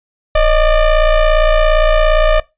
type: ring-modulated tone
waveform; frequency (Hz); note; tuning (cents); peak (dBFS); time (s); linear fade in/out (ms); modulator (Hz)
square; 296.3; D4; +15; -6; 0.35-2.4; 5; 325
effects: noise-tail reverb RT60 0.2 s tail -20 dB re dry + resampled to 8000 Hz